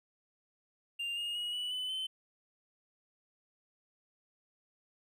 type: tone with pitch steps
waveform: triangle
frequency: 2794 / 2846 / 2899 / 2953 / 3008 / 3065 Hz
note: F7 / F7 / F#7 / F#7 / F#7 / G7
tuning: 0 / +32 / -36 / -4 / +28 / -40 cents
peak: -33 dBFS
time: 0.99-2.07 s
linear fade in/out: 10 ms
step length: 180 ms
effects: none